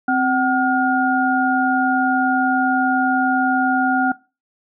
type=tone cluster; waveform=sine; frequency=260.7 / 755 / 1425 Hz; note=C4 / F#5 / F6; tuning=-6 / +35 / +34 cents; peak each=-19 dBFS; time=0.08-4.12 s; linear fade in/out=5 ms; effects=noise-tail reverb RT60 0.3 s tail -21 dB re dry